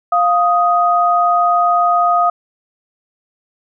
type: tone pair together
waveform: sine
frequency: 700.9 / 1248 Hz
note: F5 / D#6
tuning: +6 / +5 cents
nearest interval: minor seventh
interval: 999 cents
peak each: -13 dBFS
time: 0.12-2.3 s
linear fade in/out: 5 ms
effects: none